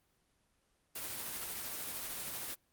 white noise with tremolo, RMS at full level -40 dBFS, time 0.95-2.55 s, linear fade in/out 10 ms, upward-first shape sine, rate 13 Hz, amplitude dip 25%, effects pink hiss -75 dBFS RMS until 2.72 s + Opus 24 kbps

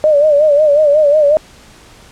sine tone with vibrato, 595 Hz, D5, 22 cents sharp, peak -6 dBFS, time 0.04-1.37 s, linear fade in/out 0 ms, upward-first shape sine, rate 5.5 Hz, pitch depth 84 cents each way, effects pink hiss -41 dBFS RMS until 2.11 s + low-pass 9000 Hz 12 dB/octave

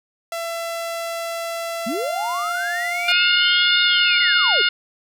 sawtooth tone with pitch glide, 671 to 699.9 Hz, E5 to F5, +31 to +4 cents, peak -21 dBFS, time 0.32-3.12 s, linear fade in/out 2 ms, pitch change +73 cents, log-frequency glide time 1.86-2.27 s
sine linear two-way sweep, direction up then down, 196 to 3710 to 357.8 Hz, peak -23 dBFS, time 1.86-4.62 s, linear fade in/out 10 ms, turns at 3.82 s
harmonic tone, 713 Hz, F5, 36 cents sharp, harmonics 2 / 3 / 4 / 5 / 6 / 7, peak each -19 / -23 / -19 / -23 / -25 / -33 dBFS, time 3.08-4.69 s, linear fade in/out 5 ms
effects none

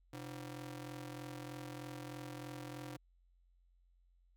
sawtooth ring-modulated tone, 212.8 Hz, G#3, 42 cents sharp, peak -38 dBFS, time 0.13-2.97 s, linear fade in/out 5 ms, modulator 84.8 Hz, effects added 44 Hz sine -67 dBFS peak until 4.36 s

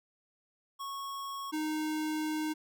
square tone pair in turn, 1102 / 309.2 Hz, C#6 / D#4, -11 / -11 cents, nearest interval octave + minor seventh, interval 2200 cents, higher first, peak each -38 / -32 dBFS, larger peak second, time 0.79-1.52 / 1.52-2.54 s, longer second, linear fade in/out 20 ms, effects none

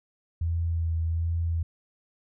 sine tone with vibrato, 82.9 Hz, E2, 10 cents sharp, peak -24 dBFS, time 0.41-1.63 s, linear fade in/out 5 ms, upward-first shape sine, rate 1.3 Hz, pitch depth 21 cents each way, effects none

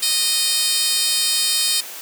10% pulse tone with high-pass filter, 619 Hz, D#5, 9 cents flat, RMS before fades -19 dBFS, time 0.02-1.81 s, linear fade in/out 10 ms, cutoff 5300 Hz, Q 2.2, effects white hiss -34 dBFS RMS until 2.01 s + high-pass 300 Hz 12 dB/octave

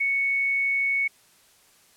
sine tone, 2217 Hz, C#7, in tune, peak -21 dBFS, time 0-1.08 s, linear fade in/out 10 ms, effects white hiss -58 dBFS RMS until 1.96 s + low-pass 12000 Hz 12 dB/octave

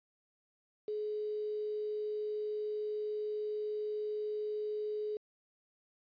sine tone with quantisation, 423.4 Hz, G#4, 33 cents sharp, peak -34 dBFS, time 0.88-5.17 s, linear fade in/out 2 ms, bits 9, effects resampled to 11025 Hz

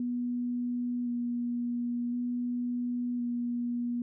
sine tone with vibrato, 242.2 Hz, B3, 34 cents flat, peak -29 dBFS, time 0-4.02 s, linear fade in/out 2 ms, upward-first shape square, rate 0.47 Hz, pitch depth 12 cents each way, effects none

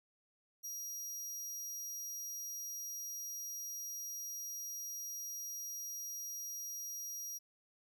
sawtooth tone, 5730 Hz, F8, 44 cents sharp, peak -39 dBFS, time 0.63-7.39 s, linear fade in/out 20 ms, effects none

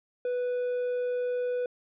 triangle tone, 493.9 Hz, B4, in tune, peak -25 dBFS, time 0.25-1.66 s, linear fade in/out 2 ms, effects resampled to 8000 Hz

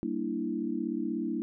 sine chord, E half-diminished seventh, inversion first, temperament equal, 196 / 233.1 / 293.7 / 329.6 Hz, G3 / Bb3 / D4 / E4, 0 / 0 / 0 / 0 cents, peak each -38 / -34 / -35 / -34 dBFS, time 0.03-1.42 s, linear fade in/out 0 ms, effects none

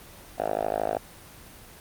5% pulse tone with band-pass filter, 52.8 Hz, G#1, 29 cents sharp, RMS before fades -28 dBFS, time 0.38-0.98 s, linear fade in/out 10 ms, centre 700 Hz, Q 4, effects pink hiss -47 dBFS RMS until 1.8 s + Opus 24 kbps

